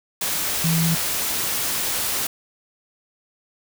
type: tone in noise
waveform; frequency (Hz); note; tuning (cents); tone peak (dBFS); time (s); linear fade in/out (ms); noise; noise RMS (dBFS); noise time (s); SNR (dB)
sine; 164.81; E3; 0; -18; 0.64-0.95; 5; white; -24; 0.21-2.27; +3
effects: none